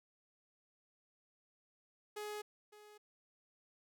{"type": "tone with echo", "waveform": "sawtooth", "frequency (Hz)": 419.7, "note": "G#4", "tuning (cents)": 18, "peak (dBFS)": -38, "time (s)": [2.16, 2.42], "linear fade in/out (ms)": 10, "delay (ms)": 560, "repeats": 1, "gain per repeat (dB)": -15, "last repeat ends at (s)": 2.98, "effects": []}